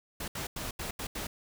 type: noise bursts at uneven times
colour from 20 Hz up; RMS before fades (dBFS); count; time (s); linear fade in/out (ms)
pink; -37; 6; 0.2-0.28 / 0.35-0.47 / 0.56-0.71 / 0.79-0.91 / 0.99-1.07 / 1.15-1.27; 5
effects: none